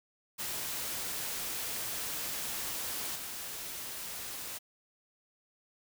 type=noise with level steps; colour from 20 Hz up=white; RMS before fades=-37 / -41 dBFS; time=0.38-4.59 s; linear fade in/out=20 ms; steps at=3.15 s; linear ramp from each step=10 ms; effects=none